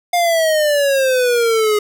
square exponential sweep, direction down, 710 to 415.4 Hz, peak -13 dBFS, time 0.13-1.79 s, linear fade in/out 5 ms, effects none

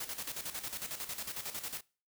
white noise with tremolo, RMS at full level -39 dBFS, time 0-1.81 s, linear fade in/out 5 ms, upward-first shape square, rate 11 Hz, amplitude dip 65%, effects noise-tail reverb RT60 0.4 s tail -24 dB re dry

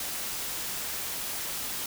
white noise, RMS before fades -34 dBFS, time 0-1.86 s, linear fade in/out 2 ms, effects none

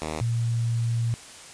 5% pulse / sine tone pair in turn, 77.78 / 116.54 Hz, D#2 / A#2, 0 / 0 cents, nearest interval perfect fifth, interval 700 cents, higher second, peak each -18 / -22 dBFS, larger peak first, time 0.02-0.21 / 0.21-1.14 s, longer second, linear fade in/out 0 ms, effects white hiss -44 dBFS RMS until 1.53 s + resampled to 22050 Hz

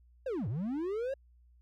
triangle linear two-way sweep, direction down then up, 557 to 94.4 to 557 Hz, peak -30 dBFS, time 0.26-1.14 s, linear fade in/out 5 ms, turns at 0.48 s, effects added 60 Hz sine -59 dBFS peak until 1.61 s

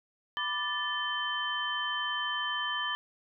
sine tone cluster, 989 / 1179 / 1755 / 3086 Hz, B5 / D6 / A6 / G7, +2 / +6 / -5 / -28 cents, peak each -38 / -37 / -34 / -34 dBFS, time 0.37-2.95 s, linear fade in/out 0 ms, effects none

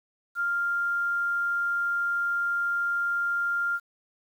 sine tone with quantisation, 1396.9 Hz, F6, in tune, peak -24 dBFS, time 0.35-3.8 s, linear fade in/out 50 ms, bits 9, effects none

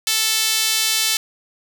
sawtooth tone with high-pass filter, 440 Hz, A4, in tune, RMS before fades -19 dBFS, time 0.07-1.17 s, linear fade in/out 2 ms, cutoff 3600 Hz, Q 1.1, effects none

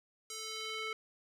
square tone with band-pass filter sweep, 438.8 Hz, A4, 5 cents flat, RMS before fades -41 dBFS, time 0.3-0.93 s, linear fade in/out 2 ms, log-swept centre 6800 to 2100 Hz, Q 1.4, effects none

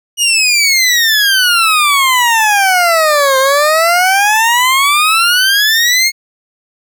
20% pulse exponential two-way sweep, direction down then up, 2917 to 523 to 2184 Hz, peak -3 dBFS, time 0.17-6.12 s, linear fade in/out 50 ms, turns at 3.38 s, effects none

